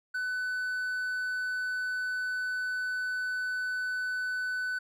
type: tone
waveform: triangle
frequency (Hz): 1500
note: F#6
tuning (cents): +23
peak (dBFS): -28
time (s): 0.14-4.79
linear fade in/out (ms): 10
effects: none